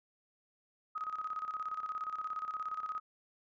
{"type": "tone with tremolo", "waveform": "sine", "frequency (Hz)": 1262, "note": "D#6", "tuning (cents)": 24, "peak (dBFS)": -34, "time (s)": [0.95, 3], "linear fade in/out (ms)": 10, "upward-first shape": "square", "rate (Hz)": 17, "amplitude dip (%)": 65, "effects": ["resampled to 16000 Hz"]}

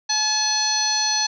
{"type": "harmonic tone", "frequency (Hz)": 857, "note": "A5", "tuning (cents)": -46, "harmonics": [1, 2, 3, 4, 5, 6, 7], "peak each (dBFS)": [-27, -30, -34, -33, -22, -34, -23], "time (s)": [0.09, 1.27], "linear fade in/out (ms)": 10, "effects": []}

